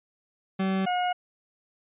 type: tone pair in turn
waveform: 40% pulse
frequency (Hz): 191.1 / 721.5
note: G3 / F#5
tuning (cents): -44 / -44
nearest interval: octave + major seventh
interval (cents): 2300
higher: second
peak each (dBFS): -23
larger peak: neither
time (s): 0.59-0.86 / 0.86-1.13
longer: neither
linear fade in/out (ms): 10
effects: resampled to 8000 Hz